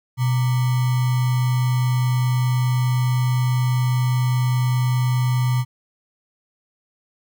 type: tone with sample-and-hold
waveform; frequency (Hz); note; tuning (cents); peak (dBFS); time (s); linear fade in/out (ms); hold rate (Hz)
sine; 125.2; B2; +24; -16; 0.17-5.65; 50; 1050
effects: none